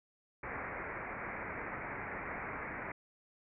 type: low-pass noise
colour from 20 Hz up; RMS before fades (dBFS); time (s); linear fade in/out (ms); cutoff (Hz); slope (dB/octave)
white; -42; 0.43-2.92; 5; 2300; 96
effects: none